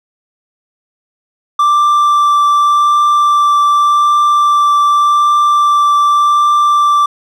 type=tone with vibrato; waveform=triangle; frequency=1174.7 Hz; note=D6; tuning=in tune; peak=-5 dBFS; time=1.59-7.06 s; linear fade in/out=5 ms; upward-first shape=triangle; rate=0.86 Hz; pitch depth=9 cents each way; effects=none